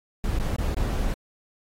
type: noise with dropouts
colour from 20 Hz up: brown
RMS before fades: -25 dBFS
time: 0.24-1.14 s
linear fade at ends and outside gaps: 1 ms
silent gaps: 0.388-0.398 / 0.562-0.585 / 0.745-0.768 s
effects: AAC 48 kbps